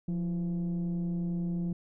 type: tone with frequency modulation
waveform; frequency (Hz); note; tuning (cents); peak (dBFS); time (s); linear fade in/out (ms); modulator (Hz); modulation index
sine; 174.61; F3; 0; -27; 0.08-1.73; 5; 159; 0.43
effects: tanh soft clip ceiling -27 dBFS